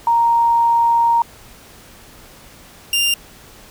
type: tone pair in turn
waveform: sine / sawtooth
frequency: 932.3 / 2794 Hz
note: A#5 / F7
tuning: 0 / 0 cents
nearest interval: octave + perfect fifth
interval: 1900 cents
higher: second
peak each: -11 dBFS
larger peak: neither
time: 0.07-1.22 / 2.93-3.14 s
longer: first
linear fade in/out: 2 ms
effects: pink hiss -43 dBFS RMS until 3.7 s